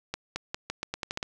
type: accelerating click train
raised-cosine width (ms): 0.2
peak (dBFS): -14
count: 10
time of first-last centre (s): 0.14-1.229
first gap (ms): 220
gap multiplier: 0.84
effects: none